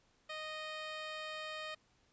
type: tone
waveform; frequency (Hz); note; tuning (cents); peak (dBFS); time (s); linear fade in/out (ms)
10% pulse; 620; D#5; -6; -33; 0.29-1.75; 10
effects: pink hiss -72 dBFS RMS until 2.12 s + resampled to 16000 Hz